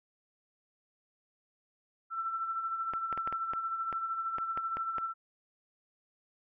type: tone with tremolo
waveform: sine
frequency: 1338 Hz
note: E6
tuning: 25 cents sharp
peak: -30 dBFS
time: 2.1-5.14 s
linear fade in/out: 50 ms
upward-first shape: sine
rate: 13 Hz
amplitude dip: 50%
type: clicks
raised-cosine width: 0.5 ms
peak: -24 dBFS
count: 11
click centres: 2.936 / 3.127 / 3.176 / 3.275 / 3.326 / 3.535 / 3.927 / 4.384 / 4.575 / 4.77 / 4.983 s
effects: none